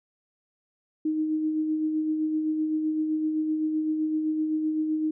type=tone with tremolo; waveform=sine; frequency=311.1 Hz; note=D#4; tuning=in tune; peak=-22 dBFS; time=1.05-5.11 s; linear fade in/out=5 ms; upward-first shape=sine; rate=7.8 Hz; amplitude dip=35%; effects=none